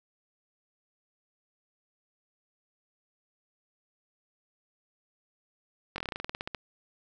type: slowing click train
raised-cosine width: 0.3 ms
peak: -18 dBFS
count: 15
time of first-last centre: 5.96-6.547 s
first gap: 21 ms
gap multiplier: 1.1
effects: 10-bit